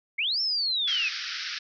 sine linear two-way sweep, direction up then down, 2066 to 5430 to 2440 Hz, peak -24 dBFS, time 0.18-1.09 s, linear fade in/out 10 ms, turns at 0.41 s
white band-pass noise, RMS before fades -34 dBFS, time 0.87-1.59 s, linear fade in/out 10 ms, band 1300 to 5600 Hz, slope 96 dB/octave
effects none

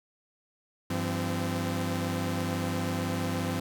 sawtooth tone cluster, 97.9 / 169.7 / 258.7 Hz, G2 / F3 / C4, -2 / -49 / -19 cents, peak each -29 dBFS, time 0.9-3.6 s, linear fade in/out 5 ms, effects none

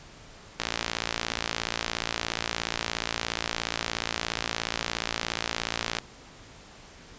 click train, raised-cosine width 0.2 ms, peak -9 dBFS, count 308, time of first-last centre 0.6-5.986 s, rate 57 Hz, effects pink hiss -49 dBFS RMS until 7.18 s + resampled to 16000 Hz

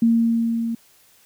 sine tone with level ramp, 230.1 Hz, A#3, 22 cents flat, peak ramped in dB -12 to -22 dBFS, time 0.02-0.75 s, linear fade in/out 5 ms, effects white hiss -55 dBFS RMS until 1.25 s

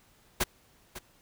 pink noise with echo, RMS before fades -26 dBFS, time 0.4-0.44 s, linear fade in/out 10 ms, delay 550 ms, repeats 1, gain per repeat -14 dB, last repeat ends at 0.99 s, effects pink hiss -63 dBFS RMS until 1.21 s

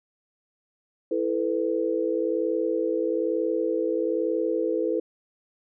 sine chord, E suspended fourth, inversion none, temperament equal with one note detuned, 329.6 / 440 / 501.1 Hz, E4 / A4 / B4, 0 / 0 / +25 cents, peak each -27 dBFS, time 1.11-5 s, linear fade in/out 5 ms, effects none

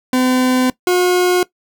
40% pulse tone pair in turn, 254.8 / 360.3 Hz, C4 / F#4, -46 / -46 cents, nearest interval tritone, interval 600 cents, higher second, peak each -11 / -10 dBFS, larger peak second, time 0.13-0.7 / 0.87-1.43 s, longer first, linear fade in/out 2 ms, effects noise-tail reverb RT60 0.1 s tail -19 dB re dry

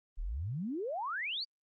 sine exponential sweep, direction up, 32.03 to 4842 Hz, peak -34 dBFS, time 0.17-1.45 s, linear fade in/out 20 ms, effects Opus 32 kbps

